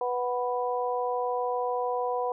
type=harmonic tone; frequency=246.9 Hz; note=B3; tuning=in tune; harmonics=2 / 3 / 4; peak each=-29 / -31 / -32 dBFS; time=0.01-2.32 s; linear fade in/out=2 ms; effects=none